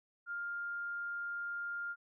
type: tone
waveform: sine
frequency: 1403 Hz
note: F6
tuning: 8 cents sharp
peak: -37 dBFS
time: 0.26-1.96 s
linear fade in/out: 50 ms
effects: none